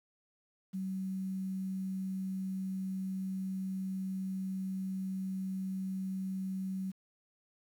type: tone with quantisation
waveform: sine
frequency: 189.8 Hz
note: F#3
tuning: 44 cents sharp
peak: -34 dBFS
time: 0.73-6.92 s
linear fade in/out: 20 ms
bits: 10
effects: none